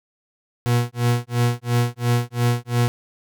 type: tone with tremolo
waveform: 40% pulse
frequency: 120.3 Hz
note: B2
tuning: 45 cents flat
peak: -14 dBFS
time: 0.66-2.88 s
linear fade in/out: 0 ms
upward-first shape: sine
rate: 2.9 Hz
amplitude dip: 100%
effects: none